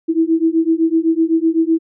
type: beating tone pair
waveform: sine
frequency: 322.2 / 330.1 Hz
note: E4 / E4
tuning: -39 / +2 cents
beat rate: 7.9 Hz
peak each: -15 dBFS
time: 0.08-1.79 s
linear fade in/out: 20 ms
effects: none